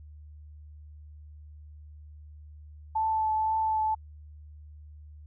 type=tone with vibrato; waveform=sine; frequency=875 Hz; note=A5; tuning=10 cents flat; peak=-24 dBFS; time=2.95-3.95 s; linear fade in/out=10 ms; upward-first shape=triangle; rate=2 Hz; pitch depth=15 cents each way; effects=added 75 Hz sine -45 dBFS peak until 5.26 s